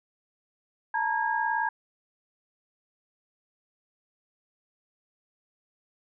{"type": "tone cluster", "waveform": "sine", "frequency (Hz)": [883, 942, 1635], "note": ["A5", "A#5", "G#6"], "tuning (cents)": [6, 18, -28], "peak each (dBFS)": -29, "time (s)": [0.94, 1.69], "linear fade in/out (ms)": 5, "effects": []}